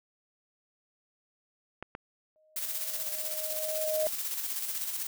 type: clicks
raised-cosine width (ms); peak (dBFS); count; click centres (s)
0.5; -23; 2; 1.826 / 1.951
type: tone with exponential growth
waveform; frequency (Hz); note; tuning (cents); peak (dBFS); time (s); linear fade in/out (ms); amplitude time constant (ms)
sine; 622.3; D#5; 0; -25; 2.36-4.07; 0; 370
type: noise with tremolo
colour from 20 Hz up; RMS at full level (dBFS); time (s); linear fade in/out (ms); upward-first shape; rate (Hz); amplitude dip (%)
blue; -33; 2.56-5.07; 5; square; 16; 40
effects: none